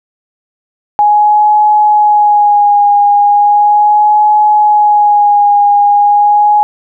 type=tone with vibrato; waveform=sine; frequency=831 Hz; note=G#5; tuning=1 cent sharp; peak=-4 dBFS; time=0.99-6.63 s; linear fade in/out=0 ms; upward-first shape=sine; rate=0.37 Hz; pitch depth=27 cents each way; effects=none